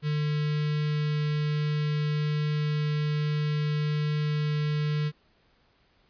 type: tone with notch filter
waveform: square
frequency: 149.9 Hz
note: D3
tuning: 36 cents sharp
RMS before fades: -27 dBFS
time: 0.02-5.12 s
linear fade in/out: 50 ms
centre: 750 Hz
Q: 0.6
effects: pink hiss -65 dBFS RMS until 6.09 s + resampled to 11025 Hz